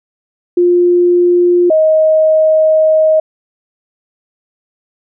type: tone pair in turn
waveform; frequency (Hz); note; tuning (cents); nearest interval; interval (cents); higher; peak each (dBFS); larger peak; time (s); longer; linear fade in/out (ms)
sine; 352.6 / 628.3; F4 / D#5; +17 / +17; minor seventh; 1000; second; -6; neither; 0.57-1.7 / 1.7-3.2; second; 5
effects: none

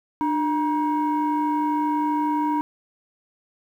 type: tone pair together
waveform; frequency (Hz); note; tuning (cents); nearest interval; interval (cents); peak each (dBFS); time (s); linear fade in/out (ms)
sine; 299.2 / 950; D4 / A#5; +32 / +33; octave + minor sixth; 2001; -21; 0.21-2.61; 0
effects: tanh soft clip ceiling -16 dBFS + 9-bit

